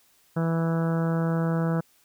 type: harmonic tone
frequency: 164.81 Hz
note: E3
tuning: in tune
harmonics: 1 / 2 / 3 / 4 / 5 / 6 / 7 / 8 / 9 / 10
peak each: -23 / -33 / -32 / -36 / -41 / -41 / -44 / -39 / -42 / -47 dBFS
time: 0.36-1.81 s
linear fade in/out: 10 ms
effects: white hiss -62 dBFS RMS until 2.04 s